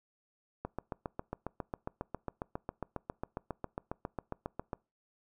click train, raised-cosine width 1 ms, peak -22 dBFS, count 31, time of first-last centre 0.65-4.732 s, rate 7.35 Hz, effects noise-tail reverb RT60 0.3 s tail -25 dB re dry

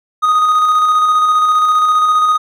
triangle tone with tremolo, 1244.5 Hz, D#6, in tune, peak -6 dBFS, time 0.22-2.38 s, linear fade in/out 20 ms, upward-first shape square, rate 15 Hz, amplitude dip 25%, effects none

